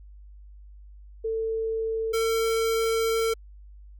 sine / square tone pair in turn, 446.5 / 451.4 Hz, A4 / A4, +25 / +44 cents, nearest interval unison, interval 19 cents, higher second, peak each -25 / -23 dBFS, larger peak second, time 1.24-2.13 / 2.13-3.34 s, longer second, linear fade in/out 10 ms, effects added 50 Hz sine -44 dBFS peak until 3.99 s

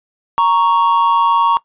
triangle tone pair together, 932.3 / 1111.6 Hz, A#5 / C#6, 0 / +4 cents, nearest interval minor third, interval 304 cents, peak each -11 dBFS, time 0.38-1.57 s, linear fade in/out 0 ms, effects noise-tail reverb RT60 0.1 s tail -19 dB re dry + resampled to 8000 Hz

